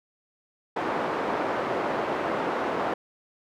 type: band-pass noise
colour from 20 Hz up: pink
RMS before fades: -28 dBFS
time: 0.76-2.94 s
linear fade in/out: 5 ms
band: 370 to 1200 Hz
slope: 12 dB/octave
effects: none